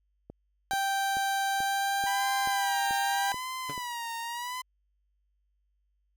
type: click train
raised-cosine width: 2 ms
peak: -29 dBFS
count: 9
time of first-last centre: 0.3-3.778 s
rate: 2.3 Hz
type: tone with pitch glide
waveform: 30% pulse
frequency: 784 to 793.1 Hz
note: G5 to G5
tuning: 0 to +20 cents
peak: -24 dBFS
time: 0.71-3.32 s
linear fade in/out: 0 ms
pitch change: +20 cents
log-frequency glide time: 1.51-2.06 s
type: tone with vibrato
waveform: sawtooth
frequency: 976 Hz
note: B5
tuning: 21 cents flat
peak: -30 dBFS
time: 2.06-4.62 s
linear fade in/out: 10 ms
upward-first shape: sine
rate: 0.84 Hz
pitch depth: 97 cents each way
type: tone with exponential decay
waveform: 15% pulse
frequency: 143.1 Hz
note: D3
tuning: 45 cents flat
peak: -28 dBFS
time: 3.69-3.77 s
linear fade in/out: 5 ms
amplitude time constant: 17 ms
effects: added 50 Hz sine -70 dBFS peak until 6.16 s